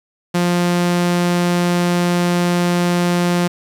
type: tone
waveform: sawtooth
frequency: 175.5 Hz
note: F3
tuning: 9 cents sharp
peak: -10 dBFS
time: 0.34-3.48 s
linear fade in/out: 10 ms
effects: low-pass 11000 Hz 12 dB/octave + 7-bit